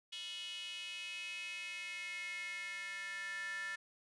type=tone with high-pass filter sweep; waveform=square; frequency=196 Hz; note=G3; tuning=in tune; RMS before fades=-44 dBFS; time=0.12-3.76 s; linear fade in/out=10 ms; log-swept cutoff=3100 to 1700 Hz; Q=6.5; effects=resampled to 24000 Hz